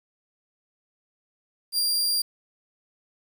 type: tone with ADSR envelope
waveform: sawtooth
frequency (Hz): 4769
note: D8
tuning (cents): +26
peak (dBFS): -17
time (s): 1.72-2.22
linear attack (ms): 65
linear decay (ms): 4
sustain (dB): -2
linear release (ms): 6
effects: 9-bit